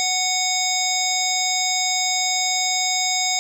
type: harmonic tone with a mistuned harmonic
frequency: 740 Hz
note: F#5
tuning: in tune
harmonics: 1 / 3 / 5 / 7 / 9 / 10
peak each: -26 / -26 / -26 / -26 / -26 / -26 dBFS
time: 0-3.39 s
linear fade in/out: 0 ms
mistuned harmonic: 7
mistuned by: -51 cents
effects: 7-bit